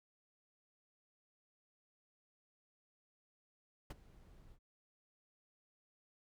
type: noise with ADSR envelope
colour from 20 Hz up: brown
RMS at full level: -37 dBFS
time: 3.9-4.59 s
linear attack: 6 ms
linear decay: 25 ms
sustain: -23 dB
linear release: 71 ms
effects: none